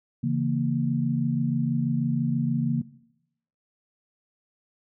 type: chord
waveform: sine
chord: A# diminished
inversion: first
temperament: equal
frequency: 138.59 / 164.81 / 233.1 Hz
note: C#3 / E3 / A#3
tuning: 0 / 0 / 0 cents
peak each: -26 / -29 / -26 dBFS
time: 0.23-2.82 s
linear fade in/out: 10 ms
effects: noise-tail reverb RT60 0.8 s tail -18 dB re dry